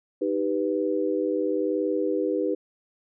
sine chord, Eb augmented, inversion none, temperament equal, 311.1 / 392 / 493.9 Hz, Eb4 / G4 / B4, 0 / 0 / 0 cents, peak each -27 dBFS, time 0.21-2.55 s, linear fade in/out 10 ms, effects none

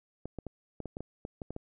clicks, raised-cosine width 2 ms, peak -25 dBFS, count 11, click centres 0.256 / 0.387 / 0.467 / 0.803 / 0.857 / 0.969 / 1.006 / 1.251 / 1.418 / 1.506 / 1.564 s, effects none

